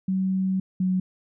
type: tone pair in turn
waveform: sine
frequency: 189.1 / 185.42 Hz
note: F#3 / F#3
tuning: +38 / +4 cents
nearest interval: unison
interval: 34 cents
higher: first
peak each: -21 / -20 dBFS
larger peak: second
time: 0.08-0.6 / 0.8-1 s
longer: first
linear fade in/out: 5 ms
effects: none